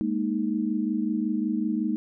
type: chord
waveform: sine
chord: Ab suspended second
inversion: none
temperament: equal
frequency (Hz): 207.7 / 233.1 / 311.1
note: Ab3 / Bb3 / Eb4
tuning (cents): 0 / 0 / 0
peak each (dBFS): -28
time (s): 0.01-1.96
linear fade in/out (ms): 0
effects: none